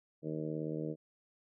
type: harmonic tone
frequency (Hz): 77.9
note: D#2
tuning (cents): +3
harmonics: 2 / 3 / 4 / 5 / 6 / 7 / 8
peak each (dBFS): -40 / -46 / -40 / -46 / -42 / -47 / -51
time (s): 0.22-0.96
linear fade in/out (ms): 50
effects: none